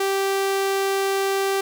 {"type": "tone", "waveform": "sawtooth", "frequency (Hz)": 390.6, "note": "G4", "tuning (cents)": -6, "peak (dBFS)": -16, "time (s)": [0, 1.61], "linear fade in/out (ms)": 5, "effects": []}